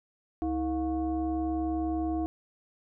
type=tone with frequency modulation; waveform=sine; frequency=320.6 Hz; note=E4; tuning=48 cents flat; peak=-27 dBFS; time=0.42-2.26 s; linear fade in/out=0 ms; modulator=390 Hz; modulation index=0.79; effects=none

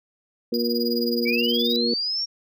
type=harmonic tone; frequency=118.8 Hz; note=A#2; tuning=33 cents sharp; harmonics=2 / 3 / 4; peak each=-24 / -28 / -26 dBFS; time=0.52-1.94 s; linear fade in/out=5 ms
type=tone with tremolo; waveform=square; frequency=4900 Hz; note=D#8; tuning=27 cents flat; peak=-25 dBFS; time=0.54-1.76 s; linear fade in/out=0 ms; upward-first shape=sine; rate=19 Hz; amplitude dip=90%
type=linear sweep; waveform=sine; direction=up; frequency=2227 to 5610 Hz; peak=-23 dBFS; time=1.25-2.26 s; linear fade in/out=20 ms
effects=none

